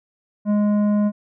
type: tone with tanh clipping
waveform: triangle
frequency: 207.7 Hz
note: G#3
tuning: in tune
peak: -17 dBFS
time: 0.45-1.12 s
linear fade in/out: 50 ms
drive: 14 dB
effects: none